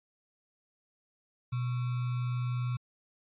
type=tone with sample-and-hold; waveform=sine; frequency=123.47 Hz; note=B2; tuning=in tune; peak=-29 dBFS; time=1.52-2.77 s; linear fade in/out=10 ms; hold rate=1225 Hz; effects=resampled to 8000 Hz